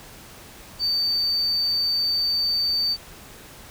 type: tone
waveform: sine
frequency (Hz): 4583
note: D8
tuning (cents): -43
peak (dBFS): -18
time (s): 0.79-2.97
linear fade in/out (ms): 50
effects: tanh soft clip ceiling -18 dBFS + pink hiss -44 dBFS RMS until 3.7 s